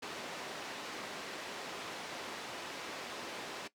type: band-pass noise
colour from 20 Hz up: pink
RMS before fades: -44 dBFS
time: 0.02-3.68 s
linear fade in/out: 10 ms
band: 320 to 5100 Hz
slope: 12 dB/octave
effects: noise-tail reverb RT60 0.1 s tail -17 dB re dry